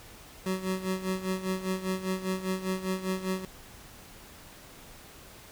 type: tone with tremolo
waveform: 25% pulse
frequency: 187.5 Hz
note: F#3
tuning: 23 cents sharp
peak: -23 dBFS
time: 0.46-3.45 s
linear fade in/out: 2 ms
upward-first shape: sine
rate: 5 Hz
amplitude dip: 75%
effects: pink hiss -50 dBFS RMS until 5.51 s